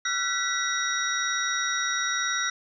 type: tone cluster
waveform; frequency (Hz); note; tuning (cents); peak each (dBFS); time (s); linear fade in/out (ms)
sine; 1362 / 1503 / 1959 / 3797 / 5710; F6 / F#6 / B6 / A#7 / F8; -44 / +27 / -15 / +31 / +37; -31; 0.05-2.5; 5
effects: none